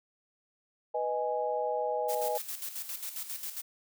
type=chord; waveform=sine; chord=G# minor; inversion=first; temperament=equal; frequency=493.9 / 622.3 / 830.6 Hz; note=B4 / D#5 / G#5; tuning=0 / 0 / 0 cents; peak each=-33 dBFS; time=0.94-2.38 s; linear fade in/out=10 ms
type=noise with tremolo; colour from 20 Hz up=blue; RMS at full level=-37 dBFS; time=2.08-3.62 s; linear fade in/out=20 ms; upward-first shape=square; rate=7.4 Hz; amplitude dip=60%
effects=none